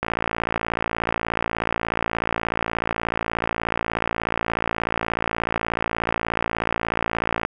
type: click train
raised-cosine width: 0.5 ms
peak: -7 dBFS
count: 421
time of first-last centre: 0.03-7.45 s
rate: 56.6 Hz
effects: none